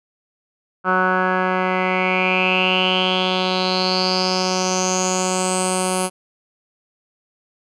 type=tone with low-pass filter sweep; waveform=10% pulse; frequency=185 Hz; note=F#3; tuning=in tune; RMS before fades=-19 dBFS; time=0.84-6.1 s; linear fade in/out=50 ms; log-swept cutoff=1400 to 10000 Hz; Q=7.7; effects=none